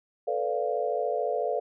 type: chord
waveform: sine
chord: B half-diminished seventh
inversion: third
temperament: equal with one note detuned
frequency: 440 / 493.9 / 578.2 / 698.5 Hz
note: A4 / B4 / D5 / F5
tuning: 0 / 0 / -27 / 0 cents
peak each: -31 dBFS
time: 0.27-1.6 s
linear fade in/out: 10 ms
effects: none